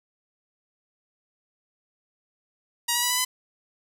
5% pulse tone with pitch steps, 950 / 964.4 / 979 / 993.8 / 1008.8 Hz, A#5 / B5 / B5 / B5 / B5, +33 / -41 / -15 / +11 / +36 cents, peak -10 dBFS, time 2.88-3.25 s, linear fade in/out 10 ms, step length 74 ms, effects none

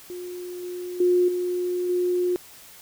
sine tone with level steps, 358.1 Hz, F4, 43 cents sharp, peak -32 / -30 / -16 / -23 / -20 dBFS, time 0.1-2.36 s, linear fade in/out 0 ms, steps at 0.63 / 1 / 1.28 / 1.89 s, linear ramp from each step 5 ms, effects white hiss -47 dBFS RMS until 2.81 s

